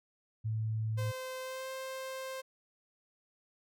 sine tone, 110 Hz, A2, in tune, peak -31 dBFS, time 0.44-1.12 s, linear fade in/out 20 ms
sawtooth tone with pitch glide, 517 to 525.7 Hz, C5 to C5, -21 to +8 cents, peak -35 dBFS, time 0.97-2.42 s, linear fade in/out 20 ms, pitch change +29 cents, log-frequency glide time 1.41-1.69 s
effects none

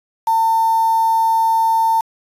sine tone with quantisation, 900 Hz, A5, 39 cents sharp, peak -12 dBFS, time 0.27-2.01 s, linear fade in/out 5 ms, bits 5, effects resampled to 32000 Hz

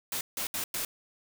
white noise bursts at uneven times, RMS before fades -33 dBFS, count 4, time 0.12-0.21 / 0.37-0.47 / 0.54-0.64 / 0.74-0.85 s, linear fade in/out 2 ms, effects none

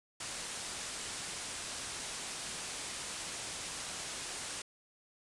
white low-pass noise, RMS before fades -42 dBFS, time 0.2-4.62 s, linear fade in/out 5 ms, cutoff 10000 Hz, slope 48 dB/octave, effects resampled to 24000 Hz

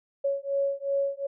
sine beating tone pair, 554.4 / 557.1 Hz, C#5 / C#5, 0 / +9 cents, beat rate 2.7 Hz, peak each -28 dBFS, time 0.24-1.27 s, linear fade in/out 10 ms, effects none

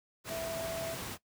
sine tone in noise, 659.3 Hz, E5, in tune, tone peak -35 dBFS, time 0.28-0.97 s, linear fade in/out 50 ms, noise pink, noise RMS -40 dBFS, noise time 0.24-1.18 s, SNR +2 dB, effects noise-tail reverb RT60 0.1 s tail -18 dB re dry + high-pass 80 Hz 12 dB/octave

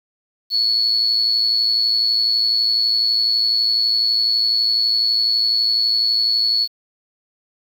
sine tone with amplitude modulation, 4400 Hz, C#8, 14 cents flat, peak -12 dBFS, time 0.5-6.68 s, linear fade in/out 50 ms, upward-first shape sine, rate 112 Hz, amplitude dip 55%, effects 7-bit

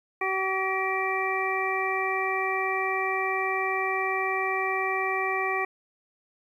harmonic tone with a mistuned harmonic, 381.4 Hz, G4, 47 cents flat, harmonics 1 / 2 / 3 / 5 / 6, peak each -31 / -31 / -31 / -31 / -31 dBFS, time 0.21-5.65 s, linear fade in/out 5 ms, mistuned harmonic 6, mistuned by +41 cents, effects 10-bit

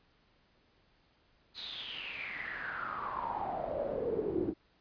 brown noise with band-pass filter sweep, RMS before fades -37 dBFS, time 1.54-4.54 s, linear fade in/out 50 ms, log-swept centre 4200 to 310 Hz, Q 9, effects pink hiss -69 dBFS RMS until 4.8 s + resampled to 11025 Hz

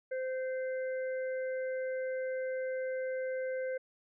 harmonic tone, 518 Hz, C5, 17 cents flat, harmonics 1 / 3 / 4, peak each -33 / -45 / -50 dBFS, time 0.11-3.78 s, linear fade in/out 10 ms, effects none

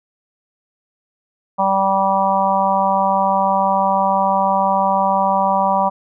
harmonic tone, 194 Hz, G3, 18 cents flat, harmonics 1 / 3 / 4 / 5 / 6, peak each -24 / -21 / -18 / -17 / -23 dBFS, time 1.58-5.9 s, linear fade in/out 20 ms, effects none

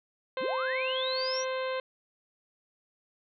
harmonic tone, 520 Hz, C5, 11 cents flat, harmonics 1 / 2 / 3 / 4 / 5 / 6 / 7 / 8, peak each -31 / -37 / -41 / -43 / -45 / -47 / -48 / -49 dBFS, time 0.37-1.8 s, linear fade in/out 2 ms
sine linear sweep, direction up, 116.54 to 5920 Hz, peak -32 dBFS, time 0.4-1.45 s, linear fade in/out 50 ms
effects none

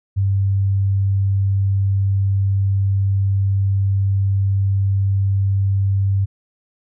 sine tone, 98 Hz, G2, in tune, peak -14 dBFS, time 0.16-6.26 s, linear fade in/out 20 ms, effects none

